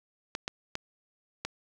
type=clicks; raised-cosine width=0.2 ms; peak=-15 dBFS; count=4; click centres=0.351 / 0.479 / 0.754 / 1.45 s; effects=8-bit